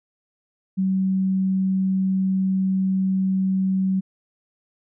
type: tone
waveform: sine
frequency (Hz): 189.9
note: F#3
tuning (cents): +45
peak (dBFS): -18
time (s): 0.77-4.01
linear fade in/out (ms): 20
effects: none